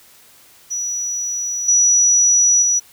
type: tone with level steps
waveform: sine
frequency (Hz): 5870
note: F#8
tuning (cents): -15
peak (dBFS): -20 / -10 / -13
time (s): 0.7-2.8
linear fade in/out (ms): 20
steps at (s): 1.68 / 2.62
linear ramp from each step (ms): 5
effects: white hiss -48 dBFS RMS until 2.92 s